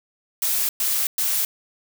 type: noise bursts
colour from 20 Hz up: blue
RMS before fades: -22 dBFS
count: 3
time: 0.42-1.45 s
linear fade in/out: 2 ms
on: 270 ms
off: 110 ms
effects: none